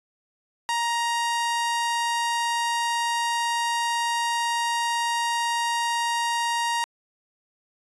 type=tone; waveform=sawtooth; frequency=938 Hz; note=A#5; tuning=11 cents sharp; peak=-19 dBFS; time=0.69-6.84 s; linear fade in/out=0 ms; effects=resampled to 24000 Hz